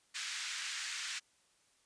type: band-pass noise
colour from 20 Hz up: pink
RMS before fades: -41 dBFS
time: 0.14-1.2 s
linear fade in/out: 20 ms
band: 1600 to 7900 Hz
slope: 24 dB/octave
effects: white hiss -71 dBFS RMS until 1.85 s + resampled to 22050 Hz